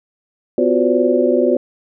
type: tone cluster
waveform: sine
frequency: 252 / 351.8 / 372.8 / 513 / 575 Hz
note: B3 / F4 / F#4 / C5 / D5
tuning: +35 / +13 / +13 / -34 / -37 cents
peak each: -18 dBFS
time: 0.58-1.57 s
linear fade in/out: 2 ms
effects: none